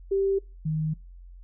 sine tone pair in turn, 391.1 / 156.24 Hz, G4 / D#3, -4 / +8 cents, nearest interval octave + major third, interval 1588 cents, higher first, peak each -21 / -24 dBFS, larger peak first, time 0.11-0.39 / 0.65-0.94 s, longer second, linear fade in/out 10 ms, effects noise-tail reverb RT60 0.3 s tail -25 dB re dry + added 44 Hz sine -43 dBFS peak until 1.43 s

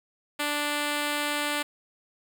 5% pulse tone, 293.7 Hz, D4, in tune, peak -15 dBFS, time 0.39-1.63 s, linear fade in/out 10 ms, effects none

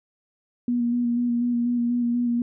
sine tone with vibrato, 240 Hz, B3, 49 cents flat, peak -20 dBFS, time 0.68-2.42 s, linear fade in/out 2 ms, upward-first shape square, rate 4.1 Hz, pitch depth 18 cents each way, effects none

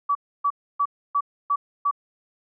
sine tone bursts, 1145 Hz, D6, 44 cents flat, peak -18 dBFS, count 6, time 0.09-1.912 s, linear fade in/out 10 ms, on 62 ms, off 290 ms, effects none

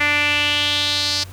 sawtooth tone with band-pass filter sweep, 293.7 Hz, D4, in tune, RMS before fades -19 dBFS, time 0-1.24 s, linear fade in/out 10 ms, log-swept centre 2100 to 4800 Hz, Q 3.9, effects added 93 Hz sine -34 dBFS peak until 1.32 s + pink hiss -44 dBFS RMS until 1.32 s

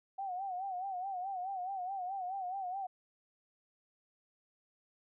sine tone with vibrato, 753 Hz, F#5, 30 cents sharp, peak -36 dBFS, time 0.18-2.87 s, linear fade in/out 10 ms, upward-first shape sine, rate 4.7 Hz, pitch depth 93 cents each way, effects none

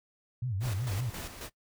sine tone with vibrato, 110 Hz, A2, in tune, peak -30 dBFS, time 0.42-1.1 s, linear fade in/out 5 ms, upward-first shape sine, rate 5.3 Hz, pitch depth 280 cents each way
pink noise with tremolo, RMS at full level -40 dBFS, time 0.6-1.5 s, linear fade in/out 50 ms, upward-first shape square, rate 3.7 Hz, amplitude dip 55%
effects noise-tail reverb RT60 0.1 s tail -19 dB re dry

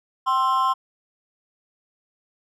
triangle tone with amplitude modulation, 1051 Hz, C6, 7 cents sharp, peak -12 dBFS, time 0.26-0.74 s, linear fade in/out 20 ms, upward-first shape sine, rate 277 Hz, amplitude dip 85%, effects none

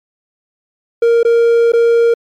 triangle tone with dropouts, 466.2 Hz, A#4, in tune, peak -5 dBFS, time 1.02-2.14 s, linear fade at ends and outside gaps 5 ms, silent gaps 1.231-1.249 / 1.721-1.734 s, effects MP3 96 kbps

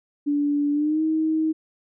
sine tone with pitch glide, 289.7 to 315.9 Hz, D4 to D#4, -24 to +26 cents, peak -19 dBFS, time 0.26-1.53 s, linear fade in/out 20 ms, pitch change +150 cents, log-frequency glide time 0.72-1.02 s, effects none

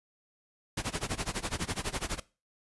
pink noise with tremolo, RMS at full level -31 dBFS, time 0.77-2.2 s, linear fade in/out 5 ms, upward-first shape sine, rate 12 Hz, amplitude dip 95%, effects noise-tail reverb RT60 0.3 s tail -19 dB re dry + resampled to 24000 Hz

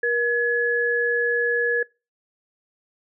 sine tone pair together, 475.5 / 1696.1 Hz, A#4 / G#6, +34 / +36 cents, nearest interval octave + minor seventh, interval 2202 cents, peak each -23 / -21 dBFS, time 0.03-1.83 s, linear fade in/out 5 ms, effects noise-tail reverb RT60 0.3 s tail -25 dB re dry

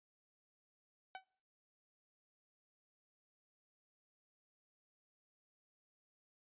sawtooth tone with exponential decay, 758 Hz, F#5, 42 cents sharp, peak -38 dBFS, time 1.15-1.24 s, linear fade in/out 1 ms, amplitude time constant 19 ms, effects noise-tail reverb RT60 0.6 s tail -25 dB re dry + resampled to 8000 Hz

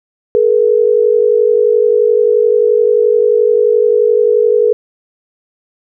sine tone pair together, 427 / 478.5 Hz, G#4 / A#4, +48 / +45 cents, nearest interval major second, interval 197 cents, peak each -10 dBFS, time 0.35-4.73 s, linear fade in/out 0 ms, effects none

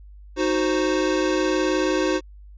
square chord, C diminished, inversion first, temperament equal, 311.1 / 370 / 523.3 Hz, Eb4 / Gb4 / C5, 0 / 0 / 0 cents, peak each -24 / -24 / -26 dBFS, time 0.36-2.21 s, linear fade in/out 50 ms, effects added 50 Hz sine -41 dBFS peak until 2.57 s + resampled to 16000 Hz

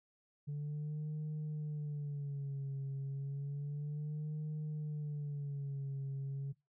sine tone with vibrato, 144.7 Hz, D3, 25 cents flat, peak -35 dBFS, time 0.47-6.53 s, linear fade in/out 20 ms, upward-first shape sine, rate 0.31 Hz, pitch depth 96 cents each way, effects noise-tail reverb RT60 0.2 s tail -20 dB re dry + tanh soft clip ceiling -36 dBFS

